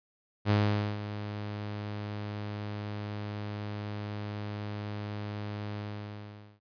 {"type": "tone with ADSR envelope", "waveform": "sawtooth", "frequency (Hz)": 104, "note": "G#2", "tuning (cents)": 3, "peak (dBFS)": -18, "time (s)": [0.45, 6.6], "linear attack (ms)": 51, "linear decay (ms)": 470, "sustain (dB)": -13, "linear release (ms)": 830, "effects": ["resampled to 11025 Hz"]}